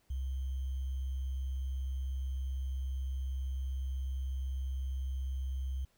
sine tone with sample-and-hold, 65.9 Hz, C2, 13 cents sharp, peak -33 dBFS, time 0.1-5.85 s, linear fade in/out 5 ms, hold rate 3150 Hz, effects pink hiss -72 dBFS RMS until 5.97 s

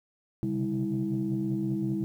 sine tone cluster, 128.7 / 134.2 / 144.2 / 199.3 / 325.5 Hz, C3 / C3 / D3 / G3 / E4, -28 / +44 / -31 / +29 / -22 cents, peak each -37 / -34 / -38 / -30 / -30 dBFS, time 0.43-2.04 s, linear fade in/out 0 ms, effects tanh soft clip ceiling -19 dBFS + 10-bit

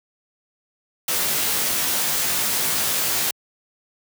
white noise with comb filter, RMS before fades -22 dBFS, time 1.08-3.31 s, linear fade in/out 5 ms, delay 17 ms, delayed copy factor -0.95, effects high-pass 80 Hz 12 dB/octave

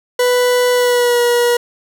40% pulse tone with pitch glide, 494.4 to 480.6 Hz, B4 to B4, +2 to -47 cents, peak -10 dBFS, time 0.19-1.57 s, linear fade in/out 5 ms, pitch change -49 cents, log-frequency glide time 0.73-1.2 s, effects none

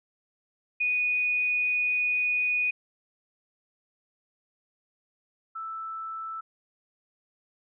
sine tone pair in turn, 2474 / 1320.4 Hz, D#7 / E6, -10 / +2 cents, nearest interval major seventh, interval 1088 cents, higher first, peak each -23 / -33 dBFS, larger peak first, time 0.8-2.71 / 5.55-6.41 s, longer first, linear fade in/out 10 ms, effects none

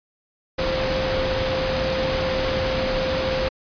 sine tone in noise, 523.3 Hz, C5, in tune, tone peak -23 dBFS, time 0.58-3.49 s, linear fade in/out 10 ms, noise pink, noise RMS -25 dBFS, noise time 0.58-3.49 s, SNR -1 dB, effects resampled to 11025 Hz

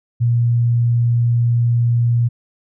sine tone, 118.7 Hz, A#2, 32 cents sharp, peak -12 dBFS, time 0.2-2.29 s, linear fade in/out 20 ms, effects none

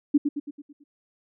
sine tone with echo, 290 Hz, D4, 22 cents flat, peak -14 dBFS, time 0.14-0.18 s, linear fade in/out 10 ms, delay 110 ms, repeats 6, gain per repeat -6 dB, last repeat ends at 0.84 s, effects none

